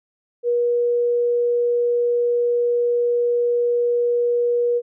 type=tone; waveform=sine; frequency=480 Hz; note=B4; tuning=49 cents flat; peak=-16 dBFS; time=0.43-4.82 s; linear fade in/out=50 ms; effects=none